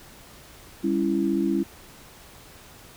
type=chord; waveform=sine; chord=C# diminished; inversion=second; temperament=just; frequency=199.57 / 277.2 / 332.6 Hz; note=G3 / C#4 / E4; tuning=+31 / 0 / +16 cents; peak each=-26 / -26 / -24 dBFS; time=0.83-1.64 s; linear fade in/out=20 ms; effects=pink hiss -48 dBFS RMS until 2.96 s